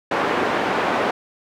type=band-pass noise; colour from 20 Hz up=pink; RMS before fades=-21 dBFS; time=0.11-1.11 s; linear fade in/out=5 ms; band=340 to 1700 Hz; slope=12 dB/octave; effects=none